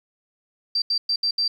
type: tone bursts at uneven times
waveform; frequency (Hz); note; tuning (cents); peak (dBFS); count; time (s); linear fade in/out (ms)
sine; 4693; D8; -2; -19; 5; 0.75-0.82 / 0.9-0.98 / 1.09-1.16 / 1.23-1.31 / 1.38-1.48; 5
effects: 9-bit